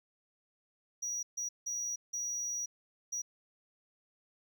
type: tone bursts at uneven times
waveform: triangle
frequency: 5790 Hz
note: F#8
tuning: 38 cents flat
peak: -33 dBFS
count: 5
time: 1.02-1.23 / 1.37-1.49 / 1.66-1.96 / 2.13-2.66 / 3.12-3.22 s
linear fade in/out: 10 ms
effects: none